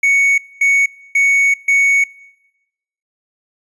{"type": "tone bursts at uneven times", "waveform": "triangle", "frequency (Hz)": 2225, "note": "C#7", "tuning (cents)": 6, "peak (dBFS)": -8, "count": 4, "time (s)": [[0.03, 0.38], [0.61, 0.86], [1.15, 1.54], [1.68, 2.04]], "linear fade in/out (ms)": 5, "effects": ["noise-tail reverb RT60 1.0 s tail -23 dB re dry", "resampled to 24000 Hz"]}